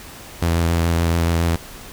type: tone with vibrato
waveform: sawtooth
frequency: 84 Hz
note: E2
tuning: 33 cents sharp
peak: -12 dBFS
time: 0.42-1.56 s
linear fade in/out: 5 ms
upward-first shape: sine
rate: 7.1 Hz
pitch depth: 21 cents each way
effects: pink hiss -38 dBFS RMS until 1.92 s